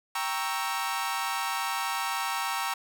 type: chord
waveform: sawtooth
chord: G diminished seventh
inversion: none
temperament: equal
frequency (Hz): 784 / 932.3 / 1108.7 / 1318.5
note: G5 / Bb5 / Db6 / Fb6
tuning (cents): 0 / 0 / 0 / 0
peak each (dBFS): -31 / -29 / -31 / -31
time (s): 0.15-2.74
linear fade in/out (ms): 5
effects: none